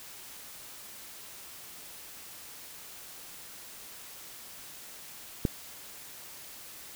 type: click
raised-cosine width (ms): 3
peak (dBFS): -12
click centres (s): 5.452
effects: white hiss -47 dBFS RMS until 6.95 s